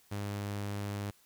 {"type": "tone", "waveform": "sawtooth", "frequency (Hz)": 101.7, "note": "G#2", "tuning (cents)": -36, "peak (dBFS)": -31, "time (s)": [0.11, 1.11], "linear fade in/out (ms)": 10, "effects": ["white hiss -65 dBFS RMS until 1.25 s"]}